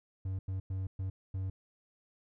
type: tone bursts at uneven times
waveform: triangle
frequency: 94.9 Hz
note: F#2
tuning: 44 cents sharp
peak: -31 dBFS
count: 5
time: 0.25-0.39 / 0.48-0.6 / 0.7-0.87 / 0.99-1.1 / 1.34-1.5 s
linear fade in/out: 5 ms
effects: none